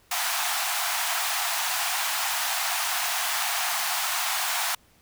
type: high-pass noise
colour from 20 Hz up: pink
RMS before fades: -27 dBFS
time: 0.11-4.75 s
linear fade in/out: 5 ms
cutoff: 680 Hz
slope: 96 dB/octave
effects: pink hiss -60 dBFS RMS until 5.01 s